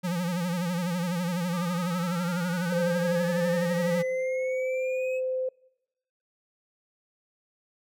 square tone with vibrato, 175.8 Hz, F3, 12 cents sharp, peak -27 dBFS, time 0.03-4.03 s, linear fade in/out 20 ms, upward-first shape sine, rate 12 Hz, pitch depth 85 cents each way
triangle exponential sweep, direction up, 1174.7 to 2585 Hz, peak -36 dBFS, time 1.51-5.21 s, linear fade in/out 50 ms
sine tone with pitch glide, 519 to 515.7 Hz, C5 to C5, -14 to -25 cents, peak -26 dBFS, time 2.72-5.49 s, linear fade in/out 5 ms, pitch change -11 cents, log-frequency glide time 3.13-4.6 s
effects noise-tail reverb RT60 0.9 s tail -24 dB re dry

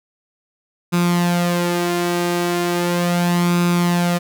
sawtooth tone with flanger, 174.61 Hz, F3, in tune, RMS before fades -18 dBFS, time 0.92-4.19 s, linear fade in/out 20 ms, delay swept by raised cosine 0.8 to 3.2 ms, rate 0.37 Hz, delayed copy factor +0.55, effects none

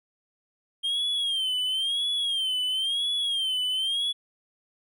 triangle tone with vibrato, 3190 Hz, G7, 30 cents sharp, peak -23 dBFS, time 0.83-4.13 s, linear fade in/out 20 ms, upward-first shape sine, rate 0.98 Hz, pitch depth 110 cents each way, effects none

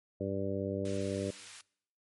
harmonic tone, 98 Hz, G2, in tune, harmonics 1 / 2 / 3 / 4 / 5 / 6, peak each -39 / -39 / -39 / -39 / -39 / -39 dBFS, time 0.2-1.31 s, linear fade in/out 10 ms
pink high-pass noise, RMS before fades -50 dBFS, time 0.85-1.61 s, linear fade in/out 2 ms, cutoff 1800 Hz, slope 12 dB/octave
effects noise-tail reverb RT60 0.7 s tail -24 dB re dry + MP3 48 kbps

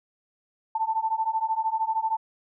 sine beating tone pair, 880 / 893 Hz, A5 / A5, 0 / +25 cents, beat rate 13 Hz, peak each -27 / -26 dBFS, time 0.75-2.17 s, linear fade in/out 5 ms, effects none

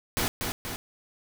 pink noise with echo, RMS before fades -27 dBFS, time 0.17-0.28 s, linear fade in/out 0 ms, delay 240 ms, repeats 2, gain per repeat -4 dB, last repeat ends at 0.76 s, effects none

